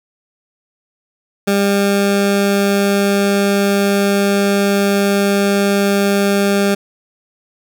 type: tone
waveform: 20% pulse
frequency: 199.9 Hz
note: G3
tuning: 34 cents sharp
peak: -7 dBFS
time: 1.47-6.75 s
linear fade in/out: 10 ms
effects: none